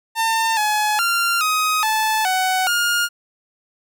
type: tone with pitch steps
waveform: sawtooth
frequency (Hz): 901 / 847 / 1386 / 1257 / 872 / 748 / 1418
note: A5 / G#5 / F6 / D#6 / A5 / F#5 / F6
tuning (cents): +41 / +34 / -14 / +17 / -16 / +19 / +26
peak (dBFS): -13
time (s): 0.15-3.09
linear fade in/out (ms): 50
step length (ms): 420
effects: none